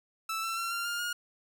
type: tone with pitch steps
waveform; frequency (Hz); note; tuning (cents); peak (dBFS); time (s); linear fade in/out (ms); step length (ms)
sawtooth; 1318.5 / 1340 / 1361.8 / 1384.1 / 1406.6 / 1429.6; E6 / E6 / F6 / F6 / F6 / F6; 0 / +28 / -44 / -16 / +12 / +40; -28; 0.29-1.13; 5; 140
effects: none